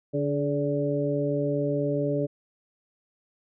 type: harmonic tone with a mistuned harmonic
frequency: 144.5 Hz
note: D3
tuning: 28 cents flat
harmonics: 1 / 2 / 3 / 4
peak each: -29 / -29 / -29 / -29 dBFS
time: 0.13-2.27 s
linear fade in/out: 20 ms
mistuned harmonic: 3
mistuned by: -31 cents
effects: none